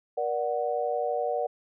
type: chord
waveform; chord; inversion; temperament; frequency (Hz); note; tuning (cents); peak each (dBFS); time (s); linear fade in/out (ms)
sine; Bb augmented; none; equal with one note detuned; 475.7 / 587.3 / 740; Bb4 / D5 / F#5; +35 / 0 / 0; -30; 0.17-1.47; 10
effects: none